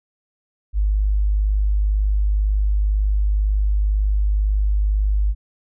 sine tone, 51 Hz, G#1, 31 cents flat, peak -15 dBFS, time 0.73-5.35 s, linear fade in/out 50 ms, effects none

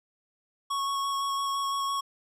square tone with vibrato, 1105 Hz, C#6, 6 cents flat, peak -28 dBFS, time 0.7-2.01 s, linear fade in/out 10 ms, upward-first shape square, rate 5.9 Hz, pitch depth 9 cents each way, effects low-pass 11000 Hz 12 dB/octave

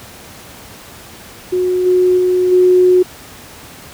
sine tone with level steps, 364.6 Hz, F#4, 25 cents flat, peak -12 / -8 / -10 / -6 dBFS, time 1.52-3.03 s, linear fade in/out 10 ms, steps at 1.85 / 2.17 / 2.51 s, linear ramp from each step 20 ms, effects pink hiss -36 dBFS RMS until 3.93 s + high-pass 60 Hz 12 dB/octave

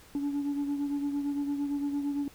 sine beating tone pair, 284.4 / 293.2 Hz, C#4 / D4, +45 / -3 cents, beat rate 8.8 Hz, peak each -27 / -35 dBFS, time 0.15-2.28 s, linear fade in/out 2 ms, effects tanh soft clip ceiling -26 dBFS + pink hiss -55 dBFS RMS until 2.34 s

